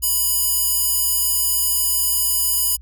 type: tone with high-pass filter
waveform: square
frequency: 987.8 Hz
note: B5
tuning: in tune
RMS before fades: -19 dBFS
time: 0.02-2.77 s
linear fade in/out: 20 ms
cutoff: 9600 Hz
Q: 0.67
effects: added 60 Hz sine -38 dBFS peak until 2.81 s